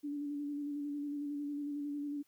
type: tone with vibrato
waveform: sine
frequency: 289.4 Hz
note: D4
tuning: 25 cents flat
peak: -36 dBFS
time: 0.03-2.23 s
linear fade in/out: 20 ms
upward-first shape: square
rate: 11 Hz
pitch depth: 21 cents each way
effects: white hiss -74 dBFS RMS until 2.27 s